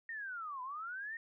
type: linear two-way sweep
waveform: sine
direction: down then up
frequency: 1864.7 to 987 to 1864.7 Hz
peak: -40 dBFS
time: 0.09-1.17 s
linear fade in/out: 2 ms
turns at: 0.62 s
effects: none